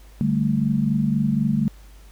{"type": "chord", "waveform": "sine", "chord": "D suspended fourth", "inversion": "none", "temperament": "equal", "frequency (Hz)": [146.83, 196, 220], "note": ["D3", "G3", "A3"], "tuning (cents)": [0, 0, 0], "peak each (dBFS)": [-23, -23, -21], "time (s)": [0.21, 1.68], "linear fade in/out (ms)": 0, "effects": ["added 50 Hz sine -43 dBFS peak until 2.11 s", "pink hiss -54 dBFS RMS until 2.11 s"]}